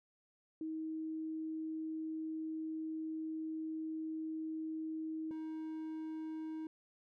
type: tone pair in turn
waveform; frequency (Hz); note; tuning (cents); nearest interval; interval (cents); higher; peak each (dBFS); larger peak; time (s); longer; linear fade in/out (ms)
sine / triangle; 317 / 315.9; D#4 / D#4; +32 / +26; unison; 6; first; -38 / -38; neither; 0.61-5.31 / 5.31-6.67; first; 2
effects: none